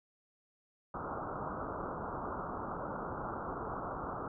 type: low-pass noise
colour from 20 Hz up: white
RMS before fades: -40 dBFS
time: 0.94-4.28 s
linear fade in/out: 2 ms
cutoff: 1400 Hz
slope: 96 dB/octave
effects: none